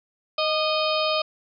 harmonic tone with a mistuned harmonic, 622.3 Hz, D#5, in tune, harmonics 1 / 2 / 4 / 5 / 6 / 7 / 8, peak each -24 / -27 / -30 / -31 / -32 / -32 / -33 dBFS, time 0.38-1.22 s, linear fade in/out 5 ms, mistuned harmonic 2, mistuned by -33 cents, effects none

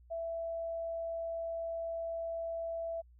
sine tone, 664 Hz, E5, 12 cents sharp, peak -35 dBFS, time 0.1-3.02 s, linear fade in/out 20 ms, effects added 60 Hz sine -57 dBFS peak until 3.19 s

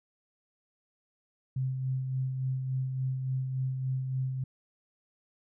sine tone with tremolo, 130.81 Hz, C3, in tune, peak -27 dBFS, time 1.56-4.44 s, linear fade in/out 5 ms, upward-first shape sine, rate 3.5 Hz, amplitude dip 40%, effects none

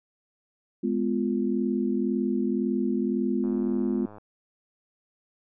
sine chord, F diminished, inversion first, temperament just, 209.5 / 251.4 / 349.2 Hz, Ab3 / Cb4 / F4, +15 / +31 / 0 cents, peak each -27 / -27 / -29 dBFS, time 0.83-4.06 s, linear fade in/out 10 ms
click train, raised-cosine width 1 ms, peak -32 dBFS, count 79, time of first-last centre 3.44-4.183 s, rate 105 Hz
effects none

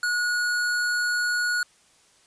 square tone, 1453 Hz, F#6, 32 cents flat, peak -23 dBFS, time 0.03-1.63 s, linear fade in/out 2 ms, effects white hiss -59 dBFS RMS until 2.26 s + resampled to 22050 Hz

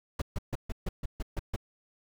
brown noise bursts, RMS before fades -31 dBFS, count 9, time 0.19-1.562 s, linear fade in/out 5 ms, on 28 ms, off 140 ms, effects none

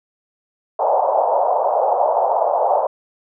pink band-pass noise, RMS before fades -17 dBFS, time 0.79-2.87 s, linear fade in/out 5 ms, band 540 to 910 Hz, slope 48 dB/octave, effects none

